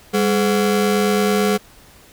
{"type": "ring-modulated tone", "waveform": "35% pulse", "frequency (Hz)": 311.1, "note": "D#4", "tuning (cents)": 0, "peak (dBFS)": -10, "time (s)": [0.13, 1.58], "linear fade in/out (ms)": 20, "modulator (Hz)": 111, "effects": ["pink hiss -47 dBFS RMS until 2.12 s"]}